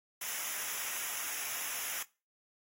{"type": "noise with comb filter", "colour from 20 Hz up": "white", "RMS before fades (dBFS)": -38, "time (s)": [0.21, 2.03], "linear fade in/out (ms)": 5, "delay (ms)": 0.23, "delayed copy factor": -0.8, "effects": ["noise-tail reverb RT60 0.3 s tail -21 dB re dry", "AAC 48 kbps"]}